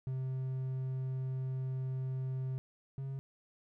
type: tone pair in turn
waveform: triangle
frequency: 130.81 / 135.27 Hz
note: C3 / C#3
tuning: 0 / -42 cents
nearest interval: minor second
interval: 58 cents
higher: second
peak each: -32 / -35 dBFS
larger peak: first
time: 0.07-2.58 / 2.98-3.19 s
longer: first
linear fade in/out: 0 ms
effects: none